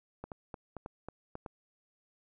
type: clicks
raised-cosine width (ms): 1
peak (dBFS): -27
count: 8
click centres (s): 0.24 / 0.318 / 0.542 / 0.767 / 0.861 / 1.086 / 1.354 / 1.462
effects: none